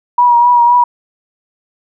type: tone with vibrato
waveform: sine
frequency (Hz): 962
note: B5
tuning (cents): -46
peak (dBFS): -5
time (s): 0.18-0.84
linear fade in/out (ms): 5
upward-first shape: triangle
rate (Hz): 3.9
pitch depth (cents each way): 35
effects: none